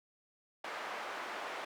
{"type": "band-pass noise", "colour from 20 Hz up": "white", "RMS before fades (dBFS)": -42, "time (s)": [0.64, 1.65], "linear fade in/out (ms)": 5, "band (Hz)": [480, 1500], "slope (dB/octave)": 12, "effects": []}